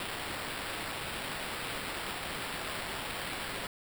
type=noise with sample-and-hold; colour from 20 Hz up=white; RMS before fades=-38 dBFS; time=0-3.67 s; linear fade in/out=2 ms; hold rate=6300 Hz; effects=none